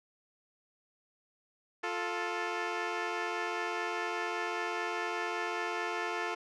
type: tone pair together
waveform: 10% pulse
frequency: 351 / 440 Hz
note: F4 / A4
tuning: +9 / 0 cents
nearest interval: major third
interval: 391 cents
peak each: -27 dBFS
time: 1.83-6.35 s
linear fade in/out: 10 ms
effects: low-pass 4000 Hz 12 dB/octave